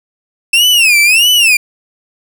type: tone with vibrato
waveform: 40% pulse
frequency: 2637 Hz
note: E7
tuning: in tune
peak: -5 dBFS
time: 0.53-1.57 s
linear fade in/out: 5 ms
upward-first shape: sine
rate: 1.6 Hz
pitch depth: 220 cents each way
effects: none